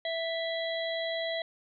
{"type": "harmonic tone", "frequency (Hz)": 659.3, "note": "E5", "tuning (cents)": 0, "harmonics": [1, 3, 5, 6], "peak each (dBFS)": [-32, -37, -39, -40], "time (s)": [0.05, 1.42], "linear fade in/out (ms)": 2, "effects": []}